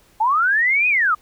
sine linear two-way sweep, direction up then down, 831 to 2526 to 1166 Hz, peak -14 dBFS, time 0.2-1.15 s, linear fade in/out 10 ms, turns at 0.88 s, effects pink hiss -55 dBFS RMS until 1.21 s

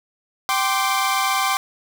sawtooth chord, G suspended fourth, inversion none, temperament equal with one note detuned, 778.1 / 1046.5 / 1174.7 Hz, G5 / C6 / D6, -13 / 0 / 0 cents, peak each -19 dBFS, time 0.49-1.57 s, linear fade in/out 0 ms, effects none

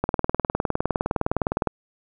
click train, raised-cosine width 1 ms, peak -7 dBFS, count 33, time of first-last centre 0.04-1.673 s, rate 19.6 Hz, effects none

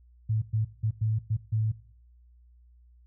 sine tone bursts at uneven times, 109.4 Hz, A2, 9 cents flat, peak -23 dBFS, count 6, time 0.29-0.42 / 0.53-0.65 / 0.83-0.91 / 1.01-1.19 / 1.3-1.37 / 1.52-1.72 s, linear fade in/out 10 ms, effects noise-tail reverb RT60 0.6 s tail -20 dB re dry + added 60 Hz sine -54 dBFS peak until 3.06 s

